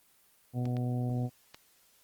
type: harmonic tone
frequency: 123.47 Hz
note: B2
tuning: in tune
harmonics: 1 / 2 / 3 / 4 / 5 / 6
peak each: -30 / -35 / -46 / -45 / -47 / -45 dBFS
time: 0.53-1.3 s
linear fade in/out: 50 ms
type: clicks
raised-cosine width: 0.2 ms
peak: -28 dBFS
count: 3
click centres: 0.655 / 0.768 / 1.545 s
effects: white hiss -65 dBFS RMS until 2.03 s + Opus 24 kbps